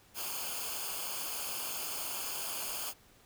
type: noise with comb filter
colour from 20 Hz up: white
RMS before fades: -38 dBFS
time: 0.14-2.94 s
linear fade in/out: 50 ms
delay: 0.52 ms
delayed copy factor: -0.75
effects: pink hiss -62 dBFS RMS until 3.25 s